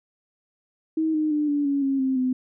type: tone with pitch steps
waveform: sine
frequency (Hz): 317.9 / 308.1 / 298.7 / 289.5 / 280.6 / 272 / 263.6 / 255.5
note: D#4 / D#4 / D4 / D4 / C#4 / C#4 / C4 / C4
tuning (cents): +37 / -17 / +29 / -25 / +21 / -33 / +13 / -41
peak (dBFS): -20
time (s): 0.97-2.33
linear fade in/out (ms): 5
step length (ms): 170
effects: none